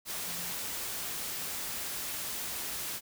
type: tone in noise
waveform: sine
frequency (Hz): 174.61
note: F3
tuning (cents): 0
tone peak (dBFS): -48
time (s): 0.24-0.56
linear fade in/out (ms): 50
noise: white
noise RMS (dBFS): -37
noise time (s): 0.05-3.01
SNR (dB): -14
effects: none